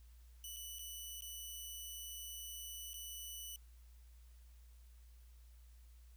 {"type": "tone with dropouts", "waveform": "10% pulse", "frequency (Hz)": 2973, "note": "F#7", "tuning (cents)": 8, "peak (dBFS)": -38, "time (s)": [0.44, 3.56], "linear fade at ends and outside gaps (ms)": 1, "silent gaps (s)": [[0.563, 0.567], [0.786, 0.792], [1.208, 1.221], [2.933, 2.941]], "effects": ["added 59 Hz sine -57 dBFS peak until 6.16 s", "white hiss -73 dBFS RMS until 6.16 s"]}